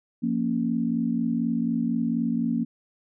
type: chord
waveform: sine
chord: Bb minor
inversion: second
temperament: equal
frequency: 174.61 / 233.1 / 277.2 Hz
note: F3 / Bb3 / Db4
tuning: 0 / 0 / 0 cents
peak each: -30 / -24 / -29 dBFS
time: 0.22-2.65 s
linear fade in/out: 20 ms
effects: none